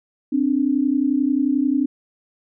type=tone pair together; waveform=sine; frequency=261.6 / 292.9 Hz; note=C4 / D4; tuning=0 / -5 cents; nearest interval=major second; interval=195 cents; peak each=-19 dBFS; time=0.32-1.86 s; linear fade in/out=10 ms; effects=none